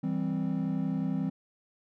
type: chord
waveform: triangle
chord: C major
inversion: first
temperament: equal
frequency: 164.81 / 196 / 261.6 Hz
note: E3 / G3 / C4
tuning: 0 / 0 / 0 cents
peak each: -30 dBFS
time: 0.03-1.3 s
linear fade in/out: 10 ms
effects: tanh soft clip ceiling -17 dBFS